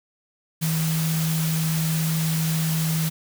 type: tone in noise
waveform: sine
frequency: 160.2 Hz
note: E3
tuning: 49 cents flat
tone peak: -21 dBFS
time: 0.61-3.1 s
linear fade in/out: 20 ms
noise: white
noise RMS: -30 dBFS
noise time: 0.61-3.1 s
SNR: +6 dB
effects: none